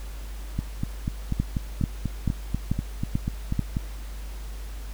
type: two click trains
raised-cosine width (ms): 5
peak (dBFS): -10 / -13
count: 6 / 14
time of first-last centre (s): 1.4-3.593 / 0.59-3.768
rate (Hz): 2.28 / 4.09
effects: added 50 Hz sine -33 dBFS peak until 4.93 s + pink hiss -47 dBFS RMS until 4.93 s